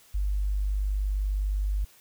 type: tone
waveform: sine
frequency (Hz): 49.77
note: G1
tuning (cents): +27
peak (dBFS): -24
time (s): 0.14-1.85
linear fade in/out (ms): 10
effects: white hiss -57 dBFS RMS until 2 s